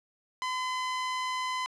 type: tone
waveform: sawtooth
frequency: 1018 Hz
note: C6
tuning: 48 cents flat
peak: -26 dBFS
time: 0.42-1.66 s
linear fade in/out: 0 ms
effects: low-pass 6000 Hz 12 dB/octave + 11-bit